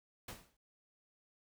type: noise with exponential decay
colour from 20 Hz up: pink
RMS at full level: -43 dBFS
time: 0.28-0.57 s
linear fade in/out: 5 ms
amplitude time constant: 62 ms
effects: none